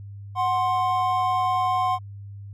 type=tone pair together; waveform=triangle; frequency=740 / 1050.8 Hz; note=F#5 / C6; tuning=0 / +7 cents; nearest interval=tritone; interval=607 cents; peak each=-21 dBFS; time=0.35-1.99 s; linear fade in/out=50 ms; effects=added 100 Hz sine -36 dBFS peak until 2.53 s